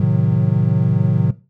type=chord; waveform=triangle; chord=A diminished seventh; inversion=none; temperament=equal with one note detuned; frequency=110 / 130.81 / 155.56 / 182.24 Hz; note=A2 / C3 / Eb3 / Gb3; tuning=0 / 0 / 0 / -26 cents; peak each=-16 dBFS; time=0-1.31 s; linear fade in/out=5 ms; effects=noise-tail reverb RT60 0.3 s tail -17 dB re dry